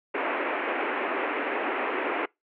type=band-pass noise; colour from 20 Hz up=pink; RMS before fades=-29 dBFS; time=0.14-2.26 s; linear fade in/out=10 ms; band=280 to 2600 Hz; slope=48 dB/octave; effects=noise-tail reverb RT60 0.2 s tail -26 dB re dry